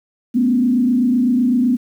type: tone with frequency modulation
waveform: sine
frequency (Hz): 246.9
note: B3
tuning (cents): 0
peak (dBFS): -12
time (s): 0.34-1.77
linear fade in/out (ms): 20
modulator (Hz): 27.9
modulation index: 0.8
effects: 8-bit